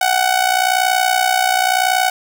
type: tone with amplitude modulation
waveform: sawtooth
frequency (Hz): 746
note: F#5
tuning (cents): +14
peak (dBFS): -6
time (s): 0.01-2.1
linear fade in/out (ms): 5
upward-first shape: sine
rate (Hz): 60.9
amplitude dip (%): 75
effects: none